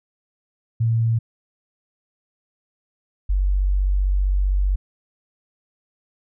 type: tone pair in turn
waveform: sine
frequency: 114.2 / 47.71 Hz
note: A#2 / G1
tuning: -35 / -46 cents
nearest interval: octave + minor third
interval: 1511 cents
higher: first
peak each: -16 dBFS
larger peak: neither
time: 0.8-1.19 / 3.29-4.76 s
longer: second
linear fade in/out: 10 ms
effects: none